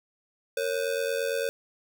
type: ring-modulated tone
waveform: square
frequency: 506 Hz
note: B4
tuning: 42 cents sharp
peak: -24 dBFS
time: 0.57-1.49 s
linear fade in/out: 0 ms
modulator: 44.4 Hz
effects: none